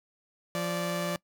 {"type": "tone pair together", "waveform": "sawtooth", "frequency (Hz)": [173.62, 584], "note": ["F3", "D5"], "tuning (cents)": [-10, -10], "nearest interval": "octave + major sixth", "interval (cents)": 2100, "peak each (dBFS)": -28, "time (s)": [0.55, 1.16], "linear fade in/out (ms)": 0, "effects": ["noise-tail reverb RT60 0.1 s tail -22 dB re dry"]}